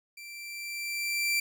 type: tone with level ramp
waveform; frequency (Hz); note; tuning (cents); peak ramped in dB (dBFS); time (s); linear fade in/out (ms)
sawtooth; 2349; D7; 0; -40 to -21; 0.17-1.4; 5
effects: none